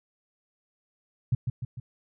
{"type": "tone with echo", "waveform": "sine", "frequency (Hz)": 123.47, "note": "B2", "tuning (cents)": 0, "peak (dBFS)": -19, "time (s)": [1.32, 1.35], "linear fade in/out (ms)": 5, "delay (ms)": 150, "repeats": 3, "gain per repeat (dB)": -5, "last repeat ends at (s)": 1.8, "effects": []}